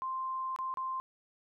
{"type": "tone with dropouts", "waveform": "sine", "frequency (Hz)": 1046.5, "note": "C6", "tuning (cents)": 0, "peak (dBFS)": -33, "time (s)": [0.02, 1], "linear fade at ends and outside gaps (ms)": 0, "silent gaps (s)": [[0.562, 0.588], [0.74, 0.772]], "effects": []}